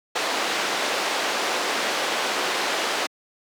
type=band-pass noise; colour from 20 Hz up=pink; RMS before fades=-25 dBFS; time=0.15-3.07 s; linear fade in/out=10 ms; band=440 to 5300 Hz; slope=12 dB/octave; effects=high-pass 200 Hz 12 dB/octave